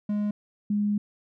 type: tone pair in turn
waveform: triangle / sine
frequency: 207.7 / 206.7 Hz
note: G#3 / G#3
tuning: 0 / -8 cents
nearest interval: unison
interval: 8 cents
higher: first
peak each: -22 dBFS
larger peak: neither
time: 0.09-0.31 / 0.7-0.98 s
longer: second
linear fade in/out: 5 ms
effects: none